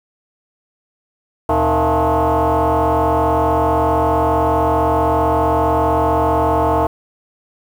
sine tone with frequency modulation, 118.8 Hz, A#2, 33 cents sharp, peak -11 dBFS, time 1.49-6.87 s, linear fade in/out 5 ms, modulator 193 Hz, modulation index 4.9, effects tanh soft clip ceiling -8 dBFS + 7-bit

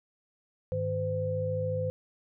sine tone cluster, 102.4 / 156.4 / 511 Hz, G#2 / D#3 / C5, -24 / +9 / -41 cents, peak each -33 / -36 / -30 dBFS, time 0.72-1.9 s, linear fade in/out 0 ms, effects none

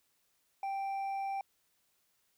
sine tone with hard clipping, 784 Hz, G5, in tune, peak -35 dBFS, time 0.63-1.41 s, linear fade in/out 2 ms, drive 4 dB, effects white hiss -75 dBFS RMS until 2.37 s

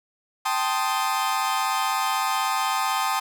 40% pulse chord, A half-diminished seventh, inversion third, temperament equal, 784 / 880 / 1046.5 / 1244.5 Hz, G5 / A5 / C6 / Eb6, 0 / 0 / 0 / 0 cents, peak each -27 dBFS, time 0.45-3.2 s, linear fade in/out 10 ms, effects none

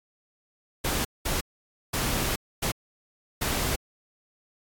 pink noise bursts at uneven times, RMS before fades -27 dBFS, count 5, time 0.84-1.05 / 1.25-1.41 / 1.93-2.36 / 2.62-2.72 / 3.41-3.76 s, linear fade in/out 10 ms, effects AAC 64 kbps

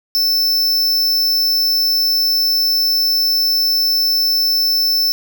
square tone, 5300 Hz, E8, 9 cents sharp, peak -13 dBFS, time 0.15-5.12 s, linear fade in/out 0 ms, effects none

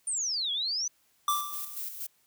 sine exponential two-way sweep, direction down then up, 9240 to 3261 to 6150 Hz, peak -28 dBFS, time 0.07-0.88 s, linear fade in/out 5 ms, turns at 0.52 s
square tone with exponential decay, 1174.7 Hz, D6, in tune, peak -23 dBFS, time 1.28-1.79 s, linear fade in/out 2 ms, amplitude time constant 110 ms
violet noise with tremolo, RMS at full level -36 dBFS, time 1.29-2.07 s, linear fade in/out 10 ms, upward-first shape square, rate 4.2 Hz, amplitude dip 50%
effects white hiss -68 dBFS RMS until 2.26 s

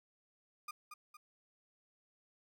35% pulse tone with echo, 1218 Hz, D#6, 37 cents flat, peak -40 dBFS, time 0.68-0.71 s, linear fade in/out 5 ms, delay 230 ms, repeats 2, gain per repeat -6 dB, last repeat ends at 1.17 s, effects none

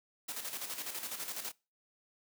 white noise with tremolo, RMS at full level -39 dBFS, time 0.28-1.52 s, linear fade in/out 10 ms, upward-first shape square, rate 12 Hz, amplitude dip 55%, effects noise-tail reverb RT60 0.3 s tail -24 dB re dry + high-pass 200 Hz 12 dB/octave

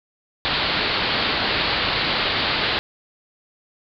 white low-pass noise, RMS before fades -22 dBFS, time 0.45-2.79 s, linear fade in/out 0 ms, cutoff 4600 Hz, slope 96 dB/octave, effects none

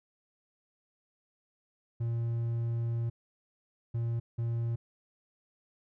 triangle tone bursts at uneven times, 116.54 Hz, A#2, in tune, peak -27 dBFS, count 3, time 2-3.1 / 3.94-4.2 / 4.38-4.76 s, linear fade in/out 10 ms, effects none

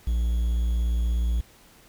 triangle tone with quantisation, 58.4 Hz, A#1, 4 cents sharp, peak -19 dBFS, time 0.07-1.41 s, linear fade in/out 5 ms, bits 8, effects pink hiss -54 dBFS RMS until 1.88 s

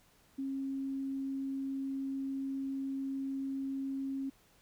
sine tone, 270.7 Hz, C#4, 41 cents flat, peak -34 dBFS, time 0.38-4.3 s, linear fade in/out 10 ms, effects pink hiss -66 dBFS RMS until 4.61 s

